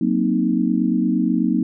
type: chord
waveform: sine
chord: C half-diminished seventh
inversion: second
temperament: equal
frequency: 185 / 233.1 / 261.6 / 311.1 Hz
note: Gb3 / Bb3 / C4 / Eb4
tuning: 0 / 0 / 0 / 0 cents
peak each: -22 / -20 / -22 / -22 dBFS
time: 0.01-1.63 s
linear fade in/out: 5 ms
effects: none